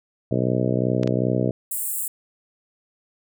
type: harmonic tone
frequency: 62.6 Hz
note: B1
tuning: 24 cents sharp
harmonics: 2 / 3 / 4 / 5 / 6 / 7 / 8 / 9 / 10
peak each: -24 / -26 / -27 / -28 / -29 / -29 / -30 / -31 / -31 dBFS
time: 0.31-1.51 s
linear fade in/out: 5 ms
type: clicks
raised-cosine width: 0.2 ms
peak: -15 dBFS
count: 2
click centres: 1.033 / 1.075 s
type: high-pass noise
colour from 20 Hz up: pink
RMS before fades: -27 dBFS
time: 1.71-2.08 s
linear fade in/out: 5 ms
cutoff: 7600 Hz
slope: 96 dB/octave
effects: none